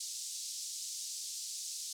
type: band-pass noise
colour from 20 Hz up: white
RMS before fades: -42 dBFS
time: 0-1.93 s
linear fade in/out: 5 ms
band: 4400 to 8100 Hz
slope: 24 dB/octave
effects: none